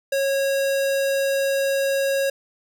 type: tone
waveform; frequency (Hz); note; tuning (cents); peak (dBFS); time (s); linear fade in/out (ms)
square; 548; C#5; -20; -20; 0.12-2.3; 5
effects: none